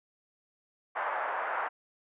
pink band-pass noise, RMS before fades -33 dBFS, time 0.95-1.69 s, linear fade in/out 20 ms, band 680 to 1600 Hz, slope 24 dB/octave, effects resampled to 8000 Hz

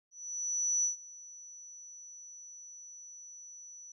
sine tone with ADSR envelope, 5930 Hz, F#8, 3 cents sharp, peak -26 dBFS, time 0.11-3.92 s, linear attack 730 ms, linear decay 120 ms, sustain -21 dB, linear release 3 ms, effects none

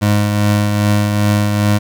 25% pulse tone with tremolo, 103.83 Hz, G#2, in tune, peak -6 dBFS, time 0.01-1.79 s, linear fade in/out 20 ms, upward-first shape triangle, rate 2.5 Hz, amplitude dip 40%, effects 8-bit

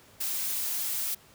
blue noise, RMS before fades -31 dBFS, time 0.2-1.15 s, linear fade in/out 10 ms, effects pink hiss -56 dBFS RMS until 1.34 s + high-pass 60 Hz 12 dB/octave

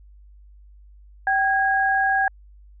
sine tone pair together, 775 / 1641.1 Hz, G5 / G#6, -20 / -21 cents, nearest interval octave + minor second, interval 1299 cents, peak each -20 dBFS, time 1.27-2.28 s, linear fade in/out 2 ms, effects added 50 Hz sine -45 dBFS peak until 2.8 s

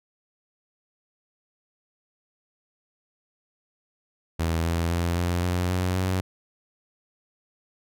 sawtooth tone with pitch steps, 82.41 / 84.09 / 85.81 / 87.56 / 89.35 / 91.18 / 93.04 Hz, E2 / E2 / F2 / F2 / F2 / F#2 / F#2, 0 / +35 / -30 / +5 / +40 / -25 / +10 cents, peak -19 dBFS, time 4.39-6.21 s, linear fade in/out 10 ms, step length 260 ms, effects none

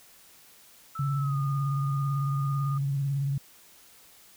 sine tone with pitch glide, 1318.5 to 1223.1 Hz, E6 to D#6, 0 to -30 cents, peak -35 dBFS, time 0.95-2.78 s, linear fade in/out 5 ms, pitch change -130 cents, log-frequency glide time 1.17-1.38 s
sine tone with vibrato, 139 Hz, C#3, 5 cents sharp, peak -25 dBFS, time 0.99-3.38 s, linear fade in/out 5 ms, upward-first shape sine, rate 18 Hz, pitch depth 48 cents each way
effects white hiss -55 dBFS RMS until 4.36 s

